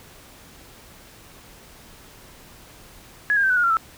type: tone with pitch steps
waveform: sine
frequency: 1683 / 1616.3 / 1552.3 / 1490.7 / 1431.7 / 1374.9 / 1320.5 Hz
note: G#6 / G#6 / G6 / F#6 / F6 / F6 / E6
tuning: +23 / -47 / -17 / +12 / +43 / -27 / +3 cents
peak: -16 dBFS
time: 3.3-3.769 s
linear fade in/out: 0 ms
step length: 67 ms
effects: pink hiss -47 dBFS RMS until 3.97 s